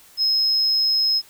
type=tone; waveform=sine; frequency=5140 Hz; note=E8; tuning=45 cents flat; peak=-15 dBFS; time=0.17-1.22 s; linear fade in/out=50 ms; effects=tanh soft clip ceiling -13 dBFS + white hiss -50 dBFS RMS until 1.29 s